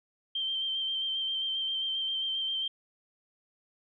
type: tone with vibrato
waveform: sine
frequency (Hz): 3140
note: G7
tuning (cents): +2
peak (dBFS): -29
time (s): 0.35-2.68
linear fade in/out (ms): 5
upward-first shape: square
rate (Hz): 7.5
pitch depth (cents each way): 16
effects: none